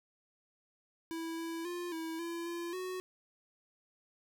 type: tone with pitch steps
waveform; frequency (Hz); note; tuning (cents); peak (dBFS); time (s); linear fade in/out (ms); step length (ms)
square; 328.5 / 330.6 / 351.1 / 325 / 338.2 / 342.2 / 369.3; E4 / E4 / F4 / E4 / E4 / F4 / F#4; -6 / +5 / +9 / -24 / +44 / -35 / -3; -38; 1.11-3; 0; 270
effects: none